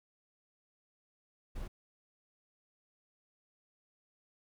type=noise; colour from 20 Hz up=brown; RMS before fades=-40 dBFS; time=1.55-1.68 s; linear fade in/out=10 ms; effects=none